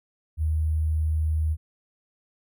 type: tone with sample-and-hold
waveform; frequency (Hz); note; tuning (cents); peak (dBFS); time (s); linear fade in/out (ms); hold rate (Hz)
sine; 78.2; D#2; +9; -21; 0.37-1.57; 50; 11025
effects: none